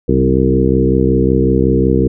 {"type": "harmonic tone with a mistuned harmonic", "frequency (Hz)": 65.41, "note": "C2", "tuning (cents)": 0, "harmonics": [1, 2, 3, 4, 5, 6, 7], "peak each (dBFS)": [-17, -17, -17, -17, -17, -17, -17], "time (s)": [0.08, 2.08], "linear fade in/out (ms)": 10, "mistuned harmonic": 3, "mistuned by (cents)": -29, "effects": []}